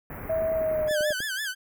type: band-stop noise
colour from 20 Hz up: pink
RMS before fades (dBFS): -38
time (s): 0.1-0.89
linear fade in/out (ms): 2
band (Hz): 2200 to 13000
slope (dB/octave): 48
type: tone with pitch glide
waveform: sine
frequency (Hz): 644 to 604.4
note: E5 to D5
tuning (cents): -41 to +50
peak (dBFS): -23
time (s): 0.29-1.13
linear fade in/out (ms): 10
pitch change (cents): -109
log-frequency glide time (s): 0.53-0.98
type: click train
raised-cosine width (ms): 2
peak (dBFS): -26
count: 9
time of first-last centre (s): 0.42-1.204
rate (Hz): 10.2
type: tone with vibrato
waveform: sawtooth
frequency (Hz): 1617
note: G#6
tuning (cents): -47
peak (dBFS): -25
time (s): 0.87-1.55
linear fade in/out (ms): 50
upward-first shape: sine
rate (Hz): 5.9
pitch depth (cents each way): 140
effects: none